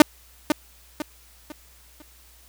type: tone with echo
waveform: sawtooth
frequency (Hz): 300.5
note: D4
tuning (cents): +40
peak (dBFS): -3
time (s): 0-0.02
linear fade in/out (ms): 2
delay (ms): 500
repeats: 4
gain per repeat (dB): -9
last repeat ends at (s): 2.02
effects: added 60 Hz sine -54 dBFS peak until 2.48 s + white hiss -54 dBFS RMS until 2.48 s